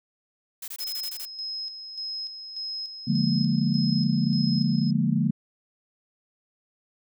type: noise bursts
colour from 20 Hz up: blue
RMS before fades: -36 dBFS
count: 8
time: 0.62-1.254 s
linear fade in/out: 5 ms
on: 60 ms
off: 22 ms
type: tone with tremolo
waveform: sine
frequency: 5130 Hz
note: E8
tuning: 48 cents flat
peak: -30 dBFS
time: 0.8-4.91 s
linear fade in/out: 5 ms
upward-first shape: square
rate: 1.7 Hz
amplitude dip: 55%
type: chord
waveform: sine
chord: Bb dominant seventh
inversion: first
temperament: just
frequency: 145.68 / 174.81 / 209.8 / 233.1 Hz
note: D3 / F3 / Ab3 / Bb3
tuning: -14 / +2 / +18 / 0 cents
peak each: -26 dBFS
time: 3.07-5.31 s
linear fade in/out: 10 ms
effects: none